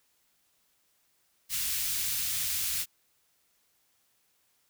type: band-stop noise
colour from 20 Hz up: white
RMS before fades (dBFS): -31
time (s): 1.49-2.86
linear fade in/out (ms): 50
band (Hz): 110 to 2300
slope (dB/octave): 12
effects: white hiss -71 dBFS RMS until 4.69 s